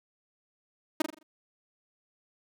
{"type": "tone with echo", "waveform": "sawtooth", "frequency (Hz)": 311.1, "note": "D#4", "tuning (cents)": 0, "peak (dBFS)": -19, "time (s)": [1, 1.02], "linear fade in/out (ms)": 5, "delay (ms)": 42, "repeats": 5, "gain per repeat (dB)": -7, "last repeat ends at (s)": 1.23, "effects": []}